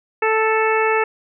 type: harmonic tone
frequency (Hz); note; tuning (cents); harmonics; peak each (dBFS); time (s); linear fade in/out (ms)
440; A4; 0; 1 / 2 / 3 / 4 / 5 / 6; -18 / -21 / -23 / -24 / -25 / -26; 0.22-1.04; 5
effects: none